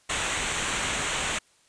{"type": "noise with comb filter", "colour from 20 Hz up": "pink", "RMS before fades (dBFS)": -28, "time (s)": [0.09, 1.39], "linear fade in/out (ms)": 10, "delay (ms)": 0.2, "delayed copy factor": -0.65, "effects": ["white hiss -62 dBFS RMS until 1.68 s", "resampled to 22050 Hz"]}